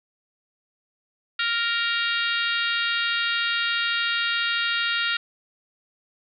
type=harmonic tone; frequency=466.2 Hz; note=A#4; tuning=in tune; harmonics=3 / 4 / 5 / 6 / 7 / 8 / 9 / 10; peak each=-26 / -29 / -33 / -29 / -33 / -30 / -38 / -42 dBFS; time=1.39-5.17 s; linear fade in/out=5 ms; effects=none